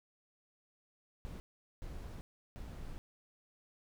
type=noise bursts at uneven times; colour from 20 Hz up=brown; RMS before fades=-45 dBFS; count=3; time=1.25-1.4 / 1.82-2.21 / 2.56-2.98 s; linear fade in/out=0 ms; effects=none